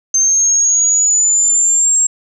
sine linear sweep, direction up, 6272 to 7560 Hz, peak -9 dBFS, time 0.14-2.07 s, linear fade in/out 5 ms, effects none

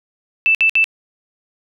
sine tone bursts, 2646 Hz, E7, 6 cents sharp, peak -10 dBFS, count 3, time 0.46-0.842 s, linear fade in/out 0 ms, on 88 ms, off 59 ms, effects none

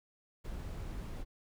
brown noise with ADSR envelope, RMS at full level -39 dBFS, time 0.44-1.25 s, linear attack 14 ms, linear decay 12 ms, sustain -2 dB, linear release 39 ms, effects none

